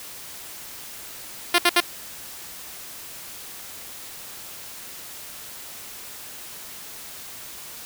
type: tone bursts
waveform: 5% pulse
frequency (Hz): 349.2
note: F4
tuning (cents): 0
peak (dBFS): -3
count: 3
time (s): 1.54-1.804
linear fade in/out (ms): 5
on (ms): 44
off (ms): 66
effects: white hiss -39 dBFS RMS until 7.85 s